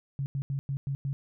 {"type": "tone bursts at uneven times", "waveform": "sine", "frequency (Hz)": 138, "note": "C#3", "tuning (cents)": -7, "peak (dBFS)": -28, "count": 6, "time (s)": [[0.19, 0.26], [0.35, 0.42], [0.5, 0.59], [0.69, 0.77], [0.87, 0.95], [1.05, 1.13]], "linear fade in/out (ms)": 0, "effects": []}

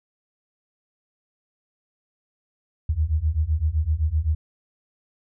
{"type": "beating tone pair", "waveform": "sine", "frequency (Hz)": [74, 81.8], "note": ["D2", "E2"], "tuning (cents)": [14, -13], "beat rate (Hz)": 7.8, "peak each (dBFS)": [-23, -22], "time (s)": [2.89, 4.35], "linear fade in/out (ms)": 5, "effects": []}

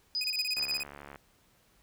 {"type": "tone with tremolo", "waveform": "sine", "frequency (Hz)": 4978, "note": "D#8", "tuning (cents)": 0, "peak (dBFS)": -28, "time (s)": [0.15, 0.8], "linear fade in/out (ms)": 0, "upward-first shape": "sine", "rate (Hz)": 9.1, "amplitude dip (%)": 60}
{"type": "tone bursts", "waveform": "sawtooth", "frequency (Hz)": 2500, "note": "D#7", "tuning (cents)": 8, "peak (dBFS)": -29, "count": 11, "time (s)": [0.21, 0.832], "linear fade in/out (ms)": 2, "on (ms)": 32, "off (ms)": 27}
{"type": "click train", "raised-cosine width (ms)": 0.5, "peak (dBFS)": -30, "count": 43, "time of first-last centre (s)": [0.57, 1.158], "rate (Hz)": 71.4}
{"effects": ["pink hiss -66 dBFS RMS until 1.82 s"]}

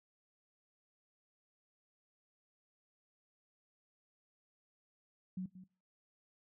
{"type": "tone with echo", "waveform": "sine", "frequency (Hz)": 185, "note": "F#3", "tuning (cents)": 0, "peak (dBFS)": -37, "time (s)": [5.37, 5.46], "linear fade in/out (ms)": 5, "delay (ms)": 180, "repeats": 1, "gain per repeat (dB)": -13, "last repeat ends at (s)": 5.64, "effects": ["noise-tail reverb RT60 0.4 s tail -22 dB re dry"]}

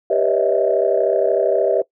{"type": "tone cluster", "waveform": "sine", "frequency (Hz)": [393.2, 489.3, 560, 624, 657], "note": ["G4", "B4", "C#5", "D#5", "E5"], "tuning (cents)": [5, -16, 18, 5, -6], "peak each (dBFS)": -20, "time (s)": [0.1, 1.82], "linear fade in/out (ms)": 5, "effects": ["noise-tail reverb RT60 0.1 s tail -20 dB re dry", "tanh soft clip ceiling -3 dBFS"]}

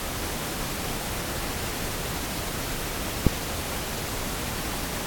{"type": "click", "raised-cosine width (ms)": 3, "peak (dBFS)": -3, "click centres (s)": 3.267, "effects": ["pink hiss -31 dBFS RMS until 5.06 s", "AAC 64 kbps"]}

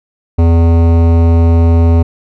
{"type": "tone with hard clipping", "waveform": "sine", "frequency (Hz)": 83.5, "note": "E2", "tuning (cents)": 23, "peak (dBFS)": -7, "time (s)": [0.38, 2.03], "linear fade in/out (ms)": 10, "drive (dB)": 16, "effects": []}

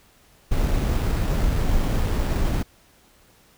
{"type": "noise with sample-and-hold", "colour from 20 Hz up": "brown", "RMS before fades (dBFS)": -21, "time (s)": [0.51, 2.63], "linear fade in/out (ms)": 10, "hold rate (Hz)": 6300, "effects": ["pink hiss -56 dBFS RMS until 3.57 s"]}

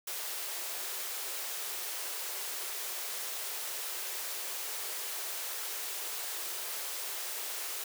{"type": "high-pass noise", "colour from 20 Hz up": "white", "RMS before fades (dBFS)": -38, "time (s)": [0.07, 7.84], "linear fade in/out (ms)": 5, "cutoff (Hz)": 340, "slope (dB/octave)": 96, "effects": []}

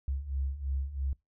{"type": "beating tone pair", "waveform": "sine", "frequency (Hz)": [66.1, 69.1], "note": ["C2", "C#2"], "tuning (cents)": [18, -5], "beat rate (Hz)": 3, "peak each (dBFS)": [-36, -32], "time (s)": [0.08, 1.13], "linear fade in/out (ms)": 0, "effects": ["noise-tail reverb RT60 0.2 s tail -24 dB re dry"]}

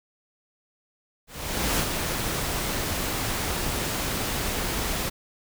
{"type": "noise with ADSR envelope", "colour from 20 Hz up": "pink", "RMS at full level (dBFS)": -23, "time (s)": [1.27, 5.1], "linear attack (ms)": 520, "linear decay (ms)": 56, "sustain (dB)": -5, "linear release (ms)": 17, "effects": []}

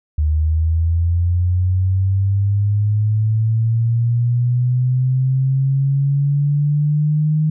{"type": "linear sweep", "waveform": "sine", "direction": "up", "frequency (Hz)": [75.3, 155.3], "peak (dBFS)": -13, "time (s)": [0.18, 7.5], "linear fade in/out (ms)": 5, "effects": []}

